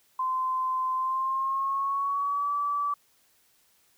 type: tone with pitch glide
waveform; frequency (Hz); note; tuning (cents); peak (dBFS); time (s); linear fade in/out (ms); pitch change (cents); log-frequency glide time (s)
sine; 1034 to 1153.9; C6 to D6; -21 to -31; -25; 0.19-2.94; 5; +190; 0.94-2.53
effects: white hiss -65 dBFS RMS until 3.97 s